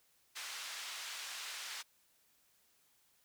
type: band-pass noise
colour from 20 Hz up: white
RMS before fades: -45 dBFS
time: 0.35-1.83 s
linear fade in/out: 20 ms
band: 1100 to 5400 Hz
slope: 12 dB/octave
effects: white hiss -72 dBFS RMS until 3.24 s